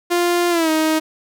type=tone with pitch glide; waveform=sawtooth; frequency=349.2 to 314.7 Hz; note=F4 to D#4; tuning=0 to +20 cents; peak=-11 dBFS; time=0.1-1 s; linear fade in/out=20 ms; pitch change=-180 cents; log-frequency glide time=0.5-0.7 s; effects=none